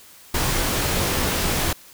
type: noise with comb filter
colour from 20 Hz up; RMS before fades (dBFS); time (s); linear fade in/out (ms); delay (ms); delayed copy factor
pink; -22; 0.34-1.73; 5; 19; -0.5
effects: white hiss -47 dBFS RMS until 1.93 s